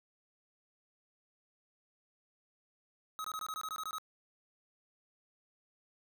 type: tone bursts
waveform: square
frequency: 1273 Hz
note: D#6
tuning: 39 cents sharp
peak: -38 dBFS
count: 11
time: 3.19-3.983 s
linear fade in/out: 0 ms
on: 53 ms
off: 21 ms
effects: 12-bit